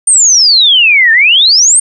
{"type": "exponential two-way sweep", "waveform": "sine", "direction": "down then up", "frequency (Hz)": [9000, 1760, 9000], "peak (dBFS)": -3, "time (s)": [0.07, 1.8], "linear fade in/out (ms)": 5, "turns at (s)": 1.12, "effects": []}